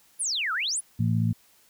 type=exponential two-way sweep; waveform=sine; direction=down then up; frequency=11120 to 1244.5 to 11120 Hz; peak=-25 dBFS; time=0.19-0.81 s; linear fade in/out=20 ms; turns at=0.53 s
type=harmonic tone; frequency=56.3 Hz; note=A1; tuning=40 cents sharp; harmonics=2 / 3 / 4; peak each=-23 / -27 / -29 dBFS; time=0.99-1.33 s; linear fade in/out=10 ms
effects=white hiss -60 dBFS RMS until 1.69 s